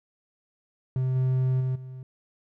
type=tone with level steps; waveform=triangle; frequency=129.4 Hz; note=C3; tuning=19 cents flat; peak=-21 / -19 / -22 / -35 dBFS; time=0.96-2.03 s; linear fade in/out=2 ms; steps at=1.15 / 1.6 / 1.75 s; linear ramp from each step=10 ms; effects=none